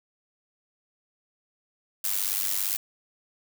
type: noise with amplitude modulation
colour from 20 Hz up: blue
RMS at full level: -24 dBFS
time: 2.04-2.77 s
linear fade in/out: 5 ms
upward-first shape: sine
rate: 97.6 Hz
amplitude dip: 85%
effects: none